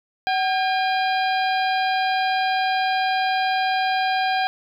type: harmonic tone with a mistuned harmonic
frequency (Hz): 806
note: G5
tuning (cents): +48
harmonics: 1 / 2 / 3 / 4 / 5 / 6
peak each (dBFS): -20 / -26 / -30 / -32 / -34 / -36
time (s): 0.27-4.47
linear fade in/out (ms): 0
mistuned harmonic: 1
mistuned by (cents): -110
effects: 9-bit

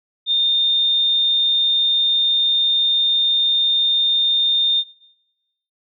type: tone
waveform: sine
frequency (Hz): 3633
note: A#7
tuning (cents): -45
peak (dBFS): -14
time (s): 0.26-4.84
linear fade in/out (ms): 50
effects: noise-tail reverb RT60 0.9 s tail -18 dB re dry

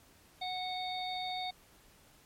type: harmonic tone with a mistuned harmonic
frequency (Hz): 737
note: F#5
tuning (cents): -7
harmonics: 1 / 3 / 5 / 6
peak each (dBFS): -37 / -45 / -40 / -47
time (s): 0.41-1.51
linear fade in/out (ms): 10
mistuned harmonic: 6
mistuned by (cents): +25
effects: pink hiss -62 dBFS RMS until 2.25 s + MP3 64 kbps

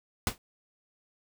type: noise with exponential decay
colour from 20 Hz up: pink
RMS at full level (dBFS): -25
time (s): 0.27-0.38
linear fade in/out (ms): 1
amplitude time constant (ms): 22
effects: none

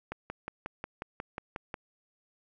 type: click train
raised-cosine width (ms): 0.5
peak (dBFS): -21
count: 10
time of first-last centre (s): 0.12-1.742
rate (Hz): 5.55
effects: none

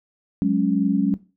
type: chord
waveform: sine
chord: F# suspended second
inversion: none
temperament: equal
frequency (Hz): 185 / 207.7 / 277.2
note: F#3 / G#3 / C#4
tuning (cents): 0 / 0 / 0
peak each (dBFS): -21 / -21 / -21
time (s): 0.42-1.14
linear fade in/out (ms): 0
effects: noise-tail reverb RT60 0.3 s tail -17 dB re dry

